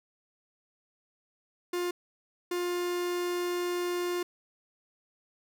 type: tone bursts at uneven times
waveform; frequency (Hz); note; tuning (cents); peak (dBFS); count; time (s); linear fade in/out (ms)
45% pulse; 353.6; F4; +22; -29; 2; 1.73-1.91 / 2.51-4.23; 5
effects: none